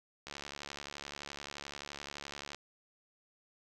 click train, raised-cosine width 0.2 ms, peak -25 dBFS, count 164, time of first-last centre 0.27-2.547 s, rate 71.6 Hz, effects none

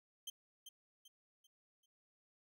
sawtooth tone with echo, 3136 Hz, G7, in tune, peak -40 dBFS, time 0.27-0.3 s, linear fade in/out 5 ms, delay 390 ms, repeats 4, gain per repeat -8 dB, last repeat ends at 1.86 s, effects none

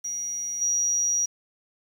sine tone with level steps, 5760 Hz, F#8, 47 cents flat, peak -28 / -21 dBFS, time 0.04-1.26 s, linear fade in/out 10 ms, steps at 0.61 s, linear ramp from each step 10 ms, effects 8-bit

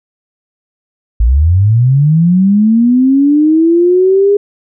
sine linear sweep, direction up, 51.7 to 410.4 Hz, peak -5 dBFS, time 1.2-4.37 s, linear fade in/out 5 ms, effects none

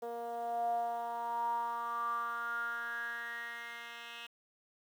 10% pulse tone with band-pass filter sweep, 234.8 Hz, A#3, 13 cents sharp, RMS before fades -38 dBFS, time 0.02-4.27 s, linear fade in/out 10 ms, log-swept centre 550 to 2600 Hz, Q 9, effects 10-bit

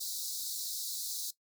pink high-pass noise, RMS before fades -38 dBFS, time 0-1.31 s, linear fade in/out 10 ms, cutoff 3800 Hz, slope 96 dB/octave, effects noise-tail reverb RT60 0.1 s tail -17 dB re dry

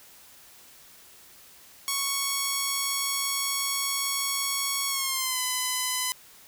5% pulse tone with pitch glide, 1108.7 to 1010.8 Hz, C#6 to B5, 0 to +40 cents, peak -14 dBFS, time 1.88-6.12 s, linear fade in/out 0 ms, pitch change -160 cents, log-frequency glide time 4.89-5.4 s, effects white hiss -52 dBFS RMS until 6.47 s

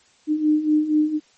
sine beating tone pair, 301.8 / 306 Hz, D4 / D#4, +47 / -29 cents, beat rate 4.2 Hz, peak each -22 / -17 dBFS, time 0.27-1.2 s, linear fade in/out 50 ms, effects white hiss -57 dBFS RMS until 1.37 s + MP3 32 kbps

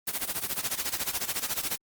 white noise with tremolo, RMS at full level -28 dBFS, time 0.07-1.77 s, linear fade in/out 10 ms, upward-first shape sine, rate 14 Hz, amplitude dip 85%, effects Opus 24 kbps

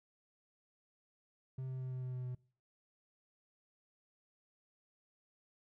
triangle tone with pitch steps, 130.81 / 129.91 / 129.01 / 128.12 / 127.23 / 126.35 / 125.48 Hz, C3 / C3 / C3 / C3 / C3 / B2 / B2, 0 / -12 / -24 / -36 / -48 / +40 / +28 cents, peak -37 dBFS, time 1.58-2.35 s, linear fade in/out 5 ms, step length 110 ms, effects noise-tail reverb RT60 0.4 s tail -22 dB re dry

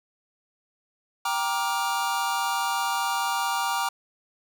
square chord, G minor seventh, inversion none, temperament just, 784 / 940.8 / 1176 / 1411.2 Hz, G5 / Bb5 / D6 / F6, 0 / +16 / +2 / +18 cents, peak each -31 / -29 / -31 / -33 dBFS, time 1.25-3.89 s, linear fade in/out 5 ms, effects none

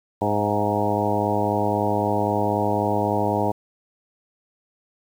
harmonic tone with a mistuned harmonic, 103.83 Hz, G#2, in tune, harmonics 1 / 2 / 3 / 4 / 5 / 6 / 7 / 8 / 9, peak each -28 / -28 / -28 / -28 / -28 / -28 / -28 / -28 / -28 dBFS, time 0.21-3.52 s, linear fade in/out 10 ms, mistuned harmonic 6, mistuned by +36 cents, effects 8-bit

